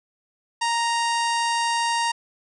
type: harmonic tone with a mistuned harmonic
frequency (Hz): 932.3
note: A#5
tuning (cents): 0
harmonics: 1 / 2 / 3 / 4 / 5 / 6 / 7 / 8 / 9 / 10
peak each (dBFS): -22 / -29 / -31 / -35 / -33 / -35 / -39 / -40 / -39 / -40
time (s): 0.61-2.12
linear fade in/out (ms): 10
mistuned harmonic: 7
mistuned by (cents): -20
effects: none